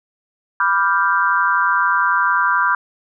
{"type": "chord", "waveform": "sine", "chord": "G dominant seventh", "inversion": "first", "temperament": "equal", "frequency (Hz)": [987.8, 1174.7, 1396.9, 1568], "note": ["B5", "D6", "F6", "G6"], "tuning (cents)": [0, 0, 0, 0], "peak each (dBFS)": -19, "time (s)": [0.6, 2.75], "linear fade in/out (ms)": 2, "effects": []}